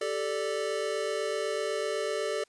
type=chord; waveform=square; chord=G suspended second; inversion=none; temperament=equal; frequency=392 / 440 / 587.3 Hz; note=G4 / A4 / D5; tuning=0 / 0 / 0 cents; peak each=-36 / -33 / -34 dBFS; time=0.01-2.44 s; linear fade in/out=5 ms; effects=white hiss -67 dBFS RMS until 2.48 s + resampled to 22050 Hz